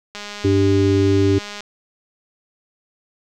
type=click train; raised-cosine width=0.2 ms; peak=-15 dBFS; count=301; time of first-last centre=0.15-1.606 s; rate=206 Hz
type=harmonic tone; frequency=98 Hz; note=G2; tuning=in tune; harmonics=1 / 3 / 4; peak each=-17 / -17 / -17 dBFS; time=0.44-1.39 s; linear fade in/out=10 ms
effects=none